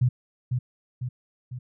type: tone with echo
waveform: sine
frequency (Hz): 124.7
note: B2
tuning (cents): +17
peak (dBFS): -17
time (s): 0.01-0.09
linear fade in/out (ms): 10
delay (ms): 500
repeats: 3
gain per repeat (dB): -5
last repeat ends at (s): 1.59
effects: none